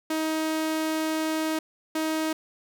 sawtooth tone pair in turn, 315.6 / 315.6 Hz, D#4 / D#4, +25 / +25 cents, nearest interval unison, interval 0 cents, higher neither, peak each -21 dBFS, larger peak neither, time 0.1-1.59 / 1.95-2.33 s, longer first, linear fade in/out 5 ms, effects none

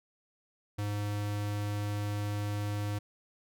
square tone, 103.3 Hz, G#2, 9 cents flat, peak -32 dBFS, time 0.78-2.99 s, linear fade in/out 10 ms, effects none

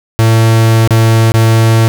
45% pulse tone with dropouts, 112.6 Hz, A2, 40 cents sharp, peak -5 dBFS, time 0.19-1.88 s, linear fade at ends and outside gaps 0 ms, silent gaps 0.875-0.907 / 1.319-1.34 s, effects none

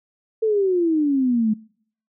sine exponential sweep, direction down, 451.1 to 210.4 Hz, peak -16 dBFS, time 0.42-1.54 s, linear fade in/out 10 ms, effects noise-tail reverb RT60 0.6 s tail -25 dB re dry

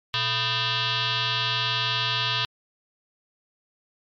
sine tone with frequency modulation, 120.8 Hz, B2, 38 cents flat, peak -22 dBFS, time 0.14-2.45 s, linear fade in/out 0 ms, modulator 557 Hz, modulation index 7.3, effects MP3 64 kbps

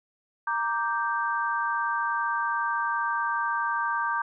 sine chord, G minor, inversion first, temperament equal, 932.3 / 1174.7 / 1568 Hz, Bb5 / D6 / G6, 0 / 0 / 0 cents, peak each -29 dBFS, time 0.47-4.22 s, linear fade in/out 5 ms, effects none

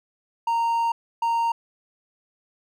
triangle tone bursts at uneven times, 926 Hz, A#5, 12 cents flat, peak -18 dBFS, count 2, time 0.47-0.92 / 1.22-1.52 s, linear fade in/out 5 ms, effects none

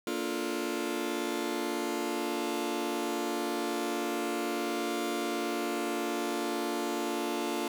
sawtooth chord, Bb major seventh, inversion none, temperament just, 233.1 / 291.4 / 349.6 / 437 Hz, Bb3 / D4 / F4 / A4, 0 / -13 / +2 / -12 cents, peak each -34 / -32 / -30 / -35 dBFS, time 0.07-7.68 s, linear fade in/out 2 ms, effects none

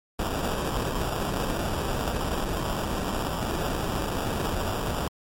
pink noise with sample-and-hold, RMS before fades -28 dBFS, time 0.19-5.08 s, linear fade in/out 5 ms, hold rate 2100 Hz, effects MP3 64 kbps

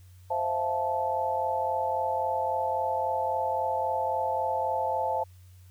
sine chord, F major seventh, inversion second, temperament just, 523.8 / 654.8 / 698.5 / 873.1 Hz, C5 / E5 / F5 / A5, +2 / -12 / 0 / -14 cents, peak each -32 / -33 / -34 / -28 dBFS, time 0.3-5.24 s, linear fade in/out 10 ms, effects added 91 Hz sine -49 dBFS peak until 5.7 s + white hiss -64 dBFS RMS until 5.7 s

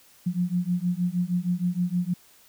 sine beating tone pair, 174.61 / 181.01 Hz, F3 / F#3, 0 / -38 cents, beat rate 6.4 Hz, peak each -26 dBFS, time 0.26-2.14 s, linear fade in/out 10 ms, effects white hiss -56 dBFS RMS until 2.48 s

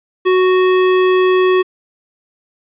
square tone, 370 Hz, F#4, in tune, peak -10 dBFS, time 0.25-1.63 s, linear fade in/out 20 ms, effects resampled to 8000 Hz + 8-bit

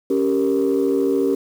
sine chord, G diminished, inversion second, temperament equal, 277.2 / 392 / 466.2 Hz, Db4 / G4 / Bb4, 0 / 0 / 0 cents, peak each -19 / -18 / -21 dBFS, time 0.1-1.35 s, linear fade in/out 5 ms, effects tanh soft clip ceiling -10 dBFS + 7-bit

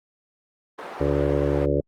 white band-pass noise, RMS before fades -36 dBFS, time 0.78-1.66 s, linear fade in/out 10 ms, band 370 to 1100 Hz, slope 12 dB/octave
harmonic tone, 71.4 Hz, D2, 48 cents flat, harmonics 1 / 2 / 4 / 5 / 6 / 7 / 8, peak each -27 / -27 / -27 / -27 / -27 / -27 / -27 dBFS, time 1-1.81 s, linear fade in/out 10 ms
effects Opus 24 kbps

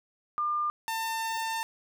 sine / sawtooth tone pair in turn, 1200 / 899 Hz, D6 / A5, +37 / +37 cents, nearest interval perfect fourth, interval 500 cents, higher first, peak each -26 / -26 dBFS, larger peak neither, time 0.38-0.7 / 0.88-1.63 s, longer second, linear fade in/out 0 ms, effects none

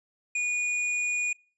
sine tone with hard clipping, 2452 Hz, D#7, 26 cents flat, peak -27 dBFS, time 0.35-1.33 s, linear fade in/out 5 ms, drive 10 dB, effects noise-tail reverb RT60 0.4 s tail -25 dB re dry + resampled to 22050 Hz

